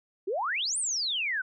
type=exponential two-way sweep; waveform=sine; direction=up then down; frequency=349.2 to 9360 to 1457 Hz; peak=-27 dBFS; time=0.27-1.42 s; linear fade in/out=10 ms; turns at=0.78 s; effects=none